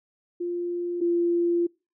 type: tone pair in turn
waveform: sine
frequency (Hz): 349.2 / 344.4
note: F4 / F4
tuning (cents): 0 / -24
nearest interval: unison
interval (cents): 24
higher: first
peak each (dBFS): -26 / -20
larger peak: second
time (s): 0.4-1.01 / 1.01-1.67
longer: second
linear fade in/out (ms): 10
effects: noise-tail reverb RT60 0.3 s tail -26 dB re dry